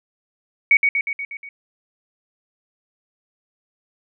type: tone with echo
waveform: sine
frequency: 2240 Hz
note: C#7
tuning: 18 cents sharp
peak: -9 dBFS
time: 0.71-0.77 s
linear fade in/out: 2 ms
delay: 120 ms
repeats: 6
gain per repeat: -4 dB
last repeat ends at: 1.49 s
effects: none